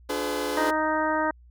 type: chord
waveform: sawtooth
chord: D diminished seventh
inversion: none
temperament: just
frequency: 293.7 / 352.4 / 422.9 / 507.5 Hz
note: D4 / F4 / Ab4 / Cb5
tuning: 0 / +16 / +31 / +47 cents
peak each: -28 / -32 / -27 / -27 dBFS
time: 0.09-0.71 s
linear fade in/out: 10 ms
type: harmonic tone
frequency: 311.1 Hz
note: D#4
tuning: in tune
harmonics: 1 / 2 / 3 / 4 / 5 / 6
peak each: -29 / -28 / -27 / -31 / -31 / -34 dBFS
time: 0.57-1.31 s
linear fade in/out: 5 ms
effects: added 60 Hz sine -49 dBFS peak until 1.5 s